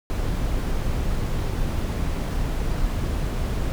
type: noise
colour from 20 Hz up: brown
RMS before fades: -24 dBFS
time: 0.1-3.72 s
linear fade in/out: 0 ms
effects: none